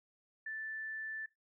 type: tone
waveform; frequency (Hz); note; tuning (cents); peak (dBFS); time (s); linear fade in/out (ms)
sine; 1760; A6; 0; -39; 0.46-1.26; 5
effects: noise-tail reverb RT60 0.2 s tail -21 dB re dry

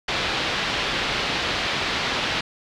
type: low-pass noise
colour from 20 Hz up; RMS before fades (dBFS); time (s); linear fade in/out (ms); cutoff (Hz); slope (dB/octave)
white; -25; 0.08-2.41; 5; 4000; 24
effects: none

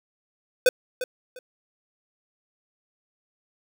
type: tone with echo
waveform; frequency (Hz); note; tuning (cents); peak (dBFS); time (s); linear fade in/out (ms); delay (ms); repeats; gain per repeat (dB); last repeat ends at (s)
square; 504; B4; +35; -14; 0.66-0.69; 2; 350; 2; -13; 1.39
effects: none

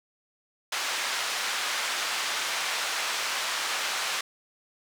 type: band-pass noise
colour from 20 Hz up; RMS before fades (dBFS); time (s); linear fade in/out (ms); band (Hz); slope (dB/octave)
pink; -30; 0.72-4.21; 5; 1100 to 6700; 12
effects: none

